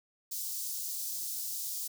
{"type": "high-pass noise", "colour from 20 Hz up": "white", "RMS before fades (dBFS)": -37, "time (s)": [0.31, 1.88], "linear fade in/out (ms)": 10, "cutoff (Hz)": 4700, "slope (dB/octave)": 24, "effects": []}